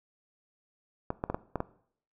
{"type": "clicks", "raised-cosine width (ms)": 1, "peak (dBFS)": -16, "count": 6, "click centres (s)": [1.104, 1.239, 1.3, 1.345, 1.557, 1.604], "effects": ["noise-tail reverb RT60 0.6 s tail -18 dB re dry"]}